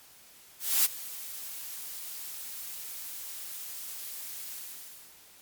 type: noise with ADSR envelope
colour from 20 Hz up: blue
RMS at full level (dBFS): -22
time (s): 0.59-5.19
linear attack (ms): 260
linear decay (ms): 18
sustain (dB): -18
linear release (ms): 670
effects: white hiss -55 dBFS RMS until 5.41 s + MP3 96 kbps